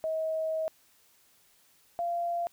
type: tone pair in turn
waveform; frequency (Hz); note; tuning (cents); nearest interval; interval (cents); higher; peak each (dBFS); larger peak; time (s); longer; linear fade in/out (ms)
sine; 637 / 689.3; D#5 / F5; +41 / -23; minor second; 136; second; -28 / -28; neither; 0.04-0.68 / 1.99-2.47; first; 0
effects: white hiss -64 dBFS RMS until 2.52 s